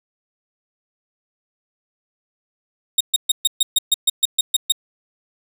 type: tone bursts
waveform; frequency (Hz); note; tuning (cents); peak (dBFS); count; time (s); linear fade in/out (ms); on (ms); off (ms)
sawtooth; 3729; A#7; 0; -9; 12; 2.98-4.722; 5; 26; 130
effects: none